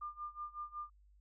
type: tone with tremolo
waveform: sine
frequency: 1200 Hz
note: D6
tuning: 37 cents sharp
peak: -39 dBFS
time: 0.01-0.9 s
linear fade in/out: 10 ms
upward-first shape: sine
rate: 5.4 Hz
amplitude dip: 90%
effects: added 50 Hz sine -62 dBFS peak until 1.2 s